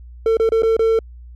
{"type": "tone with dropouts", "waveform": "triangle", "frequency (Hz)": 450, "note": "A4", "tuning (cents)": 39, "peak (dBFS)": -10, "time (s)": [0.26, 0.99], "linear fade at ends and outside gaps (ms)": 2, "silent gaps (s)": [[0.37, 0.398], [0.491, 0.52], [0.622, 0.632], [0.767, 0.793]], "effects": ["added 60 Hz sine -35 dBFS peak until 1.35 s", "MP3 64 kbps"]}